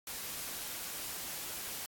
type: noise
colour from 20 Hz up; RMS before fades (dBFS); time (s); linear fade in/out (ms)
white; -41; 0.07-1.86; 2
effects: AAC 64 kbps